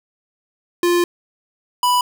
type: tone pair in turn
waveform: square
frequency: 349.2 / 987.7 Hz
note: F4 / B5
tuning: 0 / 0 cents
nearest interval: octave + tritone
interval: 1800 cents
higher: second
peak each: -14 / -14 dBFS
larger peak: neither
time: 0.83-1.04 / 1.83-2.01 s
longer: first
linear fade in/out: 2 ms
effects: 8-bit